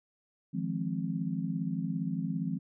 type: chord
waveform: sine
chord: F minor seventh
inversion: third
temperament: just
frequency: 157.15 / 174.61 / 209.5 / 261.9 Hz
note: Eb3 / F3 / Ab3 / C4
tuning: +18 / 0 / +15 / +2 cents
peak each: -36 / -34 / -37 / -37 dBFS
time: 0.53-2.59 s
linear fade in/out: 20 ms
effects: none